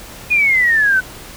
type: exponential sweep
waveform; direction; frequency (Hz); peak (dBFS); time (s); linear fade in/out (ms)
sine; down; 2489 to 1493; -10; 0.3-1.01; 20
effects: pink hiss -35 dBFS RMS until 1.36 s